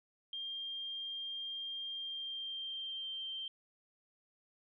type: tone with pitch glide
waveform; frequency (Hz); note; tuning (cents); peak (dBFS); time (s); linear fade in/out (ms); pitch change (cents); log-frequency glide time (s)
sine; 3199 to 3142; G7 to G7; +34 to +3; -39; 0.33-3.48; 2; -31; 1.9-3.29
effects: none